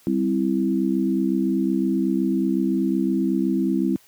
sine chord, C major, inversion second, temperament equal, 196 / 261.6 / 329.6 Hz, G3 / C4 / E4, 0 / 0 / 0 cents, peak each -23 dBFS, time 0.07-3.96 s, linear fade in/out 0 ms, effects white hiss -55 dBFS RMS until 4.07 s + high-pass 80 Hz 12 dB/octave

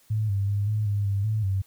sine tone with pitch steps, 108.1 / 99.1 / 101.5 / 106.8 / 101.9 / 99.5 / 108.6 / 96.5 Hz, A2 / G2 / G#2 / G#2 / G#2 / G2 / A2 / G2, -30 / +19 / -39 / +49 / -32 / +26 / -22 / -27 cents, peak -22 dBFS, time 0.1-1.62 s, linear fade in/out 10 ms, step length 190 ms, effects white hiss -60 dBFS RMS until 1.66 s

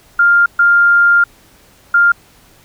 sine tone bursts at uneven times, 1400 Hz, F6, 4 cents sharp, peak -6 dBFS, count 3, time 0.19-0.46 / 0.59-1.24 / 1.94-2.12 s, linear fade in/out 5 ms, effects pink hiss -47 dBFS RMS until 2.64 s

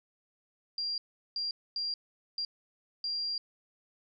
sine tone bursts at uneven times, 4766 Hz, D8, 25 cents sharp, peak -31 dBFS, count 5, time 0.78-0.98 / 1.36-1.51 / 1.76-1.94 / 2.38-2.45 / 3.04-3.38 s, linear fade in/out 2 ms, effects none

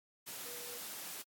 sine tone in noise, 482.2 Hz, B4, 41 cents flat, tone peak -52 dBFS, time 0.45-0.79 s, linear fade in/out 20 ms, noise white, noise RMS -45 dBFS, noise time 0.26-1.23 s, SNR -10 dB, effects high-pass 150 Hz 12 dB/octave + AAC 64 kbps

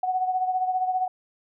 sine beating tone pair, 740 / 755 Hz, F#5 / F#5, 0 / +35 cents, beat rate 15 Hz, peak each -23 / -30 dBFS, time 0.03-1.08 s, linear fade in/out 5 ms, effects none

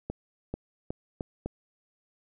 accelerating click train, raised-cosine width 2 ms, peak -19 dBFS, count 5, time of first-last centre 0.1-1.46 s, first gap 440 ms, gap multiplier 0.83, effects none

